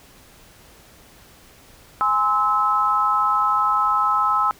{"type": "chord", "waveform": "sine", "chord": "Ab augmented", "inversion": "none", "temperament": "just", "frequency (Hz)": [830.6, 1038.3, 1297.8], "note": ["Ab5", "C6", "E6"], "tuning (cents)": [0, -14, -27], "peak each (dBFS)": [-24, -22, -18], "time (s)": [2.01, 4.51], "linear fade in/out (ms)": 0, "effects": ["pink hiss -49 dBFS RMS until 4.59 s"]}